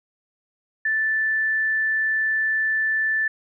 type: tone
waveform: sine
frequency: 1759 Hz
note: A6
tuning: 1 cent flat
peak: -19 dBFS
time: 0.85-3.28 s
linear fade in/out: 5 ms
effects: none